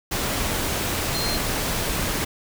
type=tone in noise; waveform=sine; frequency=4186 Hz; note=C8; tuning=in tune; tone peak=-27 dBFS; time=1.14-1.37 s; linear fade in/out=10 ms; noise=pink; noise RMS=-25 dBFS; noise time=0.11-2.25 s; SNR=-5 dB; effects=none